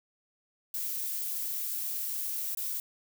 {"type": "noise with dropouts", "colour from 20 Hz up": "violet", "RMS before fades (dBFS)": -34, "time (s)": [0.74, 2.8], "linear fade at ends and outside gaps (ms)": 2, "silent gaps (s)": [2.549, 2.572], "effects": []}